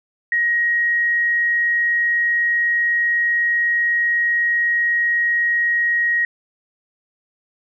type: tone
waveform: sine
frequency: 1888 Hz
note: A#6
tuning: 22 cents sharp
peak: -15 dBFS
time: 0.32-6.25 s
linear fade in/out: 2 ms
effects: none